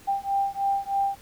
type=beating tone pair; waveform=sine; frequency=790 / 793.2 Hz; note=G5 / G5; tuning=+13 / +20 cents; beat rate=3.2 Hz; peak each=-26 dBFS; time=0.07-1.16 s; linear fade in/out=20 ms; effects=pink hiss -51 dBFS RMS until 1.21 s